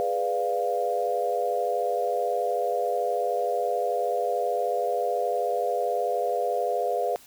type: chord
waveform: sine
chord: G# diminished seventh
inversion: none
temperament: equal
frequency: 415.3 / 493.9 / 587.3 / 698.5 Hz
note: G#4 / B4 / D5 / F5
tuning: 0 / 0 / 0 / 0 cents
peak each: -31 / -28 / -31 / -27 dBFS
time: 0-7.16 s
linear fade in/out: 0 ms
effects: white hiss -52 dBFS RMS until 7.26 s